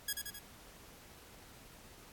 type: tone with echo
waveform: 5% pulse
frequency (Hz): 1661.2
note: G#6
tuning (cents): 0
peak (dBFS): -22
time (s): 0.08-0.13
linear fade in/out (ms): 5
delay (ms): 87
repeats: 3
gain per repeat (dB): -4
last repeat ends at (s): 0.391
effects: pink hiss -57 dBFS RMS until 2.12 s + AAC 64 kbps